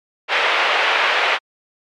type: band-pass noise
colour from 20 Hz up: white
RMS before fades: -17 dBFS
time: 0.28-1.39 s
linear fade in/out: 50 ms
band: 480 to 2900 Hz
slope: 24 dB/octave
effects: MP3 96 kbps